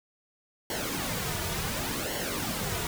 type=noise with flanger; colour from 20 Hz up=pink; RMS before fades=-32 dBFS; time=0.7-2.87 s; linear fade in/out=2 ms; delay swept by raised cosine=0.8 to 3.8 ms; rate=0.69 Hz; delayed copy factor=-0.65; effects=none